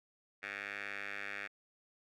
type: tone with band-pass filter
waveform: 10% pulse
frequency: 100.8 Hz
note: G2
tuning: 49 cents sharp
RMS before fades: -43 dBFS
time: 0.42-1.48 s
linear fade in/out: 20 ms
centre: 2000 Hz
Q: 9.8
effects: none